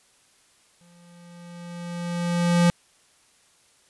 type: tone with exponential growth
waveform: square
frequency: 173.3 Hz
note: F3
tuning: 13 cents flat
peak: -15 dBFS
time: 0.81-2.7 s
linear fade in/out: 0 ms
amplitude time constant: 410 ms
effects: white hiss -60 dBFS RMS until 3.89 s + resampled to 24000 Hz